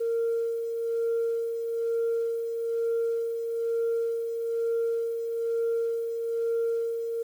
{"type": "tone with tremolo", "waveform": "sine", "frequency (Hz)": 461.4, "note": "A#4", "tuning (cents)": -18, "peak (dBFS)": -22, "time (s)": [0, 7.23], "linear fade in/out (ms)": 10, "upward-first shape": "sine", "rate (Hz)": 1.1, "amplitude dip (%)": 50, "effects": ["tanh soft clip ceiling -21 dBFS", "9-bit"]}